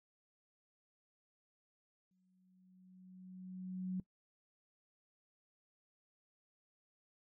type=tone with exponential growth; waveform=sine; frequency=185 Hz; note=F#3; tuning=in tune; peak=-35 dBFS; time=2.11-4 s; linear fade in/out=2 ms; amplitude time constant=410 ms; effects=noise-tail reverb RT60 0.1 s tail -21 dB re dry